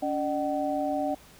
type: tone cluster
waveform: sine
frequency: 284.2 / 605 / 758 Hz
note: C#4 / D#5 / F#5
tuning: +43 / -49 / +42 cents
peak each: -30 dBFS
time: 0.02-1.15 s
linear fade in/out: 10 ms
effects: pink hiss -53 dBFS RMS until 1.39 s